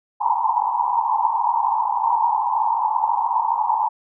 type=band-pass noise; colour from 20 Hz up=white; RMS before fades=-20 dBFS; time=0.2-3.89 s; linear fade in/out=20 ms; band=840 to 980 Hz; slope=96 dB/octave; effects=none